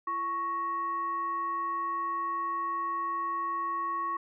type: tone with frequency modulation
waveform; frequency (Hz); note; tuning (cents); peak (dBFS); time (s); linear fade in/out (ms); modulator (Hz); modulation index
sine; 1108.7; C#6; 0; -29; 0.07-4.17; 5; 770; 0.35
effects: none